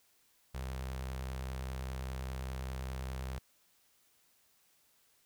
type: tone with notch filter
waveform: sawtooth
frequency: 65 Hz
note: C2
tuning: 11 cents flat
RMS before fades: -40 dBFS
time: 0.54-3.39 s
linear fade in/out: 10 ms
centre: 280 Hz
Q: 1.3
effects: white hiss -70 dBFS RMS until 5.25 s